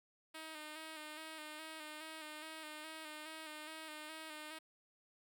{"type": "tone with vibrato", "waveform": "5% pulse", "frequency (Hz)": 311.1, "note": "D#4", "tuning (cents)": 0, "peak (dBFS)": -36, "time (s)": [0.34, 4.59], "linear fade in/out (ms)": 10, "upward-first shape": "square", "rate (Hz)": 2.4, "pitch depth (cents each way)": 33, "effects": []}